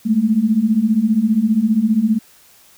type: beating tone pair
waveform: sine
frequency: 208.5 / 223.5 Hz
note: G#3 / A3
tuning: +7 / +27 cents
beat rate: 15 Hz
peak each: -17 / -14 dBFS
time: 0.05-2.19 s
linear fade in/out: 20 ms
effects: white hiss -49 dBFS RMS until 2.77 s